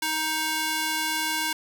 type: tone with high-pass filter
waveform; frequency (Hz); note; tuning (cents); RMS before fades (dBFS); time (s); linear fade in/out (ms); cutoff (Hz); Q
square; 313.6; D#4; +14; -27; 0.02-1.53; 5; 1100; 0.58
effects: none